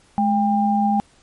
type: tone pair together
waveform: sine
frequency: 211.6 / 799 Hz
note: G#3 / G5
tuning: +33 / +33 cents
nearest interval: octave + major seventh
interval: 2300 cents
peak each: -18 dBFS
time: 0.18-1 s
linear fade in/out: 0 ms
effects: pink hiss -55 dBFS RMS until 1.22 s + MP3 48 kbps